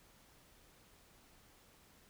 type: silence
effects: pink hiss -65 dBFS RMS until 2.09 s